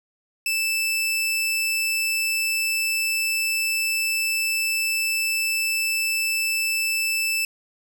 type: tone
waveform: sawtooth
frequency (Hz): 2640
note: E7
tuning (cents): +2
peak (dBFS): -18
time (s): 0.46-7.45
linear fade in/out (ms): 2
effects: none